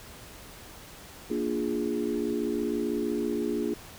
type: chord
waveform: sine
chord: Bb dominant seventh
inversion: none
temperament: equal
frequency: 233.1 / 293.7 / 349.2 / 415.3 Hz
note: Bb3 / D4 / F4 / Ab4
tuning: 0 / 0 / 0 / 0 cents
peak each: -32 dBFS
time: 1.3-3.74 s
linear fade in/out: 5 ms
effects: pink hiss -47 dBFS RMS until 3.98 s

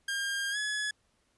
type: tone with pitch glide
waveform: sawtooth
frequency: 1608 to 1696.7 Hz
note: G6 to G#6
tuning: +44 to +37 cents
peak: -27 dBFS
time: 0.08-0.91 s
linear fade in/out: 5 ms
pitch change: +93 cents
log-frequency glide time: 0.51-0.57 s
effects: pink hiss -72 dBFS RMS until 1.37 s + resampled to 24000 Hz

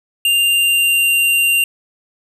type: tone with pitch glide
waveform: square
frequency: 2794 to 2778 Hz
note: F7 to F7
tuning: 0 to -10 cents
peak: -12 dBFS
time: 0.25-1.64 s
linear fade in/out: 2 ms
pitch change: -10 cents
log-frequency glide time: 0.4-1.11 s
effects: none

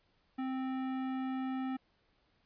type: tone with hard clipping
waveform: sine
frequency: 261.6 Hz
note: C4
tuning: in tune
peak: -36 dBFS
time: 0.38-1.77 s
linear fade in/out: 10 ms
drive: 15 dB
effects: pink hiss -73 dBFS RMS until 2.45 s + resampled to 11025 Hz

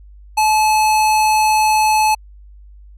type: tone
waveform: square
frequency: 862 Hz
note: A5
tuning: 36 cents flat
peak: -12 dBFS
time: 0.37-2.15 s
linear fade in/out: 10 ms
effects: added 50 Hz sine -38 dBFS peak until 2.97 s + resampled to 32000 Hz

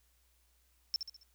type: tone with echo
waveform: triangle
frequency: 5370 Hz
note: E8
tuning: 31 cents sharp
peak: -28 dBFS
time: 0.94-0.96 s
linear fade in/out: 0 ms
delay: 68 ms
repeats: 4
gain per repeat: -7 dB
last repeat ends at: 1.232 s
effects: added 60 Hz sine -70 dBFS peak until 1.34 s + white hiss -73 dBFS RMS until 1.34 s

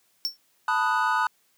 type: tone with exponential decay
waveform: square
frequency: 5440 Hz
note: F8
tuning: 46 cents flat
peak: -21 dBFS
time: 0.25-0.37 s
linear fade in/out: 0 ms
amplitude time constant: 26 ms
type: chord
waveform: triangle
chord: B dominant seventh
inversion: third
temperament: equal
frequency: 880 / 987.8 / 1244.5 / 1480 Hz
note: A5 / B5 / D#6 / F#6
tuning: 0 / 0 / 0 / 0 cents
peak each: -25 dBFS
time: 0.68-1.27 s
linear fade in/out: 2 ms
effects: white hiss -66 dBFS RMS until 1.57 s + high-pass 100 Hz 12 dB/octave

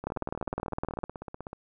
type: two click trains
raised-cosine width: 1 ms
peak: -16 / -24 dBFS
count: 20 / 25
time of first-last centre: 0.07-1.039 / 0.04-1.531 s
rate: 19.6 / 16.1 Hz
effects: none

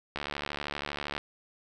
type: click train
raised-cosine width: 0.3 ms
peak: -17 dBFS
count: 75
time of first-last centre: 0.16-1.179 s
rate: 72.6 Hz
effects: none

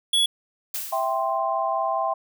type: tone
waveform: square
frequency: 3377 Hz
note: G#7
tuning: 28 cents sharp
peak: -18 dBFS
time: 0.13-0.26 s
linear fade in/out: 5 ms
type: noise with exponential decay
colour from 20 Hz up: blue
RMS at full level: -27 dBFS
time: 0.74-1.39 s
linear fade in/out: 5 ms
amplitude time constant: 140 ms
type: chord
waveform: sine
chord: C major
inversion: first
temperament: equal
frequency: 659.3 / 784 / 1046.5 Hz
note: E5 / G5 / C6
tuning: 0 / 0 / 0 cents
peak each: -26 dBFS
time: 0.92-2.14 s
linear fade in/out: 10 ms
effects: none

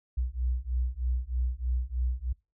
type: beating tone pair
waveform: sine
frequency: 60.4 / 63.6 Hz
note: B1 / C2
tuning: -38 / -48 cents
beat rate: 3.2 Hz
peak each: -30 / -30 dBFS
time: 0.17-2.33 s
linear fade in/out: 10 ms
effects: noise-tail reverb RT60 0.3 s tail -26 dB re dry

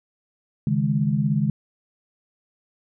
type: chord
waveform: sine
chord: C# suspended second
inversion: none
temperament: equal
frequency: 138.59 / 155.56 / 207.7 Hz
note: C#3 / D#3 / G#3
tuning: 0 / 0 / 0 cents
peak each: -23 dBFS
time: 0.67-1.5 s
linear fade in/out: 2 ms
effects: none

